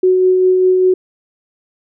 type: tone with tremolo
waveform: sine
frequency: 370 Hz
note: F#4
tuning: in tune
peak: -7 dBFS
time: 0.03-0.94 s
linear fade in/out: 5 ms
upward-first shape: sine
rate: 5 Hz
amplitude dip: 25%
effects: none